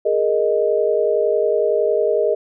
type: chord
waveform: sine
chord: Ab suspended second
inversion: none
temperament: equal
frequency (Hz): 415.3 / 466.2 / 622.3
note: Ab4 / Bb4 / Eb5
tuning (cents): 0 / 0 / 0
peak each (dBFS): -19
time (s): 0.05-2.35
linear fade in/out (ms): 10
effects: none